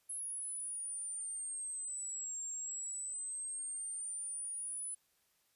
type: exponential two-way sweep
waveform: sine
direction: down then up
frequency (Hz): 10700 to 7410 to 10070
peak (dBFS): -39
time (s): 0.09-4.95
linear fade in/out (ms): 10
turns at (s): 2.43
effects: white hiss -75 dBFS RMS until 5.55 s + resampled to 32000 Hz